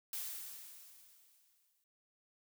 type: noise with exponential decay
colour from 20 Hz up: blue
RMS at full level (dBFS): -40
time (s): 0.13-1.84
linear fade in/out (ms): 2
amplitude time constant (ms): 370
effects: none